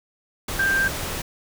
sine tone in noise, 1579 Hz, G6, 12 cents sharp, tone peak -18 dBFS, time 0.59-0.88 s, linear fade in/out 5 ms, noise pink, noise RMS -29 dBFS, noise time 0.48-1.22 s, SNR +8 dB, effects none

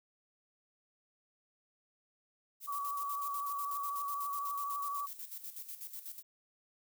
violet noise with tremolo, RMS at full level -44 dBFS, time 2.6-6.23 s, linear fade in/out 50 ms, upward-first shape square, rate 8.1 Hz, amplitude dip 65%
sine tone with vibrato, 1139 Hz, C#6, 47 cents sharp, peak -35 dBFS, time 2.67-5.07 s, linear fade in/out 20 ms, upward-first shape sine, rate 12 Hz, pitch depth 28 cents each way
effects none

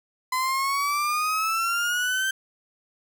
35% pulse exponential sweep, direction up, 1016 to 1568 Hz, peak -21 dBFS, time 0.32-2.31 s, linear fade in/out 5 ms, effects none

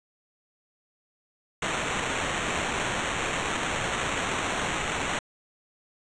blue noise with sample-and-hold, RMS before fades -29 dBFS, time 1.62-5.19 s, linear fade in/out 2 ms, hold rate 4900 Hz, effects resampled to 22050 Hz

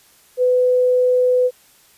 sine tone, 501 Hz, B4, 25 cents sharp, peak -12 dBFS, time 0.37-1.51 s, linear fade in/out 50 ms, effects white hiss -52 dBFS RMS until 1.97 s + resampled to 32000 Hz

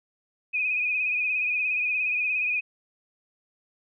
sine tone with vibrato, 2489 Hz, D#7, in tune, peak -23 dBFS, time 0.53-2.61 s, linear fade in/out 20 ms, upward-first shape sine, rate 17 Hz, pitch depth 48 cents each way, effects none

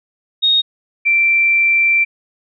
sine tone pair in turn, 3729 / 2349 Hz, A#7 / D7, 0 / 0 cents, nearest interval minor sixth, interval 800 cents, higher first, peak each -10 / -10 dBFS, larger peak neither, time 0.42-0.62 / 1.05-2.05 s, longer second, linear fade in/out 20 ms, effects none

